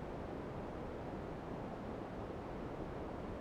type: low-pass noise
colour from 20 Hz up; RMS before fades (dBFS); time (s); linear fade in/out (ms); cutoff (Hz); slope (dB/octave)
white; -45; 0-3.4; 0; 550; 12
effects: none